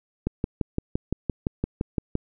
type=click train; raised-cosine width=3 ms; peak=-11 dBFS; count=12; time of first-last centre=0.27-2.154 s; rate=5.84 Hz; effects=none